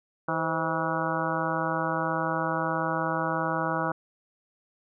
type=harmonic tone with a mistuned harmonic; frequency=161.5 Hz; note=E3; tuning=35 cents flat; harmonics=1 / 2 / 3 / 4 / 5 / 6 / 7 / 8 / 9; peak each=-34 / -34 / -34 / -34 / -34 / -34 / -34 / -34 / -34 dBFS; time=0.28-3.92 s; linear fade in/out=5 ms; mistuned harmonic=3; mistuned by=+100 cents; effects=none